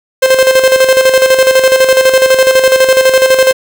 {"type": "tone with tremolo", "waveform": "45% pulse", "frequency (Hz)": 523.3, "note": "C5", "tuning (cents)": 0, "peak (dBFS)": -3, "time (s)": [0.22, 3.53], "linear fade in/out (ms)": 10, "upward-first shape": "square", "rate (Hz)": 12, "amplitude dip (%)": 55, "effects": []}